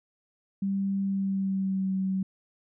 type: tone with pitch glide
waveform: sine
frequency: 196 to 190.31 Hz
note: G3 to F#3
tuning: 0 to +49 cents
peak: -25 dBFS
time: 0.62-2.23 s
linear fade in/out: 5 ms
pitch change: -51 cents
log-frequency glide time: 1.02-1.93 s
effects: none